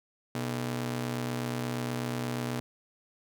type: ring-modulated tone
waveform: sawtooth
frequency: 183.1 Hz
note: F#3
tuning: 18 cents flat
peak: -24 dBFS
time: 0.35-2.6 s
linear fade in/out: 0 ms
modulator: 57.4 Hz
effects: none